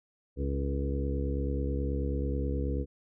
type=harmonic tone with a mistuned harmonic; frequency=69.3 Hz; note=C#2; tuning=in tune; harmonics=1 / 2 / 3 / 4 / 5 / 6 / 7; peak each=-30 / -37 / -41 / -37 / -42 / -41 / -39 dBFS; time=0.36-2.86 s; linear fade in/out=50 ms; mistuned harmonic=6; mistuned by=+29 cents; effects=none